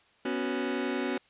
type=chord; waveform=sawtooth; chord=B suspended second; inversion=none; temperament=just; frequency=246.9 / 277.8 / 370.4 Hz; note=B3 / C#4 / F#4; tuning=0 / +4 / +2 cents; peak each=-29 dBFS; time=0.25-1.18 s; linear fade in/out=5 ms; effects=white hiss -63 dBFS RMS until 1.29 s + resampled to 8000 Hz